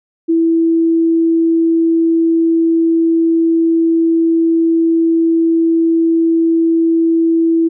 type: tone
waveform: sine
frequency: 329.6 Hz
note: E4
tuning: in tune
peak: -9 dBFS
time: 0.28-7.69 s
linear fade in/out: 20 ms
effects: none